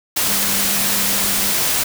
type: tone in noise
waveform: sine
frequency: 199.3 Hz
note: G3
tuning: 29 cents sharp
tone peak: -29 dBFS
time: 0.28-1.53 s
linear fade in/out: 10 ms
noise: white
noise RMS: -18 dBFS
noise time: 0.16-1.84 s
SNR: -14 dB
effects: none